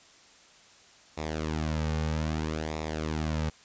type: tone with flanger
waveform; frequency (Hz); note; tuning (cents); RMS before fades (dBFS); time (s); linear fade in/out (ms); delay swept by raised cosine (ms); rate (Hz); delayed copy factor
sawtooth; 78; D#2; +5; -31; 1.17-3.5; 10; 0.65 to 3.05; 0.62; -0.7
effects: white hiss -56 dBFS RMS until 3.64 s + resampled to 16000 Hz